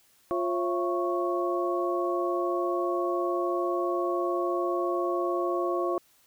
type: tone cluster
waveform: sine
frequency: 352 / 541 / 675 / 1106 Hz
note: F4 / C#5 / E5 / C#6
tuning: +14 / -42 / +41 / -4 cents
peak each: -28 / -33 / -32 / -32 dBFS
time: 0.31-5.98 s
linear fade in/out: 0 ms
effects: white hiss -63 dBFS RMS until 6.26 s